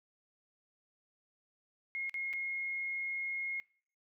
sine tone with dropouts, 2153 Hz, C7, 49 cents sharp, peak -35 dBFS, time 1.95-3.6 s, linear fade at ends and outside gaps 0 ms, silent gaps 2.095-2.142 / 2.33-2.335 s, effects noise-tail reverb RT60 0.5 s tail -23 dB re dry

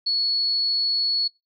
sine tone, 4387 Hz, C#8, 19 cents flat, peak -20 dBFS, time 0.06-1.28 s, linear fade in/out 10 ms, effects noise-tail reverb RT60 0.2 s tail -22 dB re dry

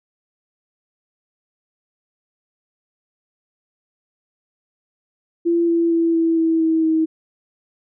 sine tone with pitch steps, 339.6 / 336.1 / 332.6 / 329.2 / 325.8 / 322.4 / 319.1 Hz, F4 / E4 / E4 / E4 / E4 / E4 / D#4, -48 / +34 / +16 / -2 / -20 / -38 / +44 cents, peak -14 dBFS, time 5.45-7.06 s, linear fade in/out 20 ms, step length 230 ms, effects none

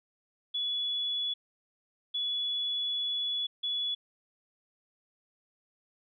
sine tone bursts at uneven times, 3409 Hz, G#7, 45 cents sharp, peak -29 dBFS, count 3, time 0.54-1.34 / 2.14-3.47 / 3.63-3.95 s, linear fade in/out 10 ms, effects none

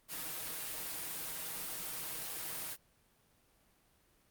white noise with comb filter, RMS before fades -41 dBFS, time 0.08-2.77 s, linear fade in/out 50 ms, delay 6.3 ms, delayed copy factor +0.75, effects pink hiss -70 dBFS RMS until 4.3 s + Opus 32 kbps

